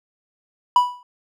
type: tone with exponential decay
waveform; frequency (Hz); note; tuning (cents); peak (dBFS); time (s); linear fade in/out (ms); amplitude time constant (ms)
triangle; 984; B5; -7; -6; 0.76-1.03; 2; 57
effects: none